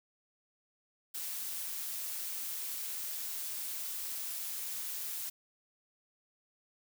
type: noise with amplitude modulation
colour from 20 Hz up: blue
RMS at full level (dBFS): -38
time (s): 1.14-5.3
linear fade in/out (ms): 10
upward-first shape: sine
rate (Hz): 163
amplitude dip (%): 25
effects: none